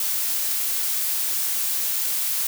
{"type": "noise", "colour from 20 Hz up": "blue", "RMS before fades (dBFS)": -24, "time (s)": [0, 2.47], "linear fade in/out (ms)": 2, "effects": []}